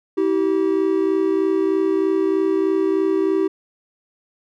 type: tone pair together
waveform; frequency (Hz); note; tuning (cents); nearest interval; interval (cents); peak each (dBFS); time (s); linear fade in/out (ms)
triangle; 321.9 / 385.1; E4 / G4; -41 / -31; minor third; 310; -18 / -16; 0.17-3.48; 10
effects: none